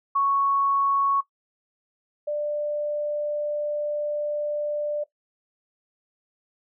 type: tone pair in turn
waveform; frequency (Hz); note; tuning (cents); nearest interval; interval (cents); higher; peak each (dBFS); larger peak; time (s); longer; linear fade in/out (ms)
sine; 1108.7 / 592.4; C#6 / D5; 0 / +15; major seventh; 1085; first; -19 / -24; first; 0.15-1.21 / 2.27-5.04; second; 10
effects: noise-tail reverb RT60 0.1 s tail -17 dB re dry